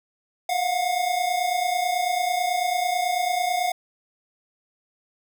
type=tone pair together; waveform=square; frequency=698.5 / 727.6 Hz; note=F5 / F#5; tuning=0 / -29 cents; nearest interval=minor second; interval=71 cents; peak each=-27 / -24 dBFS; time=0.49-3.72 s; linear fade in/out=5 ms; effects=none